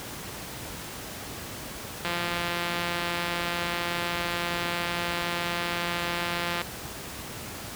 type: click train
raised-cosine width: 0.3 ms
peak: -13 dBFS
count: 791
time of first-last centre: 2.05-6.616 s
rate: 173 Hz
effects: pink hiss -38 dBFS RMS until 7.75 s + high-pass 60 Hz 12 dB/octave